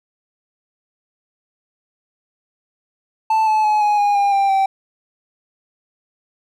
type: tone with pitch steps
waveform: triangle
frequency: 880 / 864.4 / 849 / 834 / 819.2 / 804.6 / 790.4 / 776.3 Hz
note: A5 / A5 / G#5 / G#5 / G#5 / G5 / G5 / G5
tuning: 0 / -31 / +38 / +7 / -24 / +45 / +14 / -17 cents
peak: -11 dBFS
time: 3.3-4.66 s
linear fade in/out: 5 ms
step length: 170 ms
effects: none